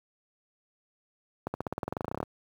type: accelerating click train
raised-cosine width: 1 ms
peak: -17 dBFS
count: 18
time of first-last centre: 1.47-2.229 s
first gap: 70 ms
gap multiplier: 0.94
effects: high-pass 80 Hz 12 dB/octave + 9-bit